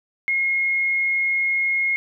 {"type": "tone", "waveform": "sine", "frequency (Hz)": 2154, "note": "C7", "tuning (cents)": 50, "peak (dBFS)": -18, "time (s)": [0.28, 1.96], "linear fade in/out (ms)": 0, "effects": []}